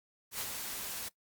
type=noise with ADSR envelope; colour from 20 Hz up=white; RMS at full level=-36 dBFS; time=0.31-1.09 s; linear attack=90 ms; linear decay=52 ms; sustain=-4 dB; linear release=11 ms; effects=noise-tail reverb RT60 0.1 s tail -19 dB re dry + Opus 48 kbps